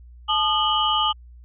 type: tone cluster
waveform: sine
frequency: 865 / 1223 / 2959 / 3182 Hz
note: A5 / D#6 / F#7 / G7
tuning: -30 / -30 / -1 / +25 cents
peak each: -24 / -22 / -23 / -27 dBFS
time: 0.28-1.13 s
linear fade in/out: 20 ms
effects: added 60 Hz sine -42 dBFS peak until 1.44 s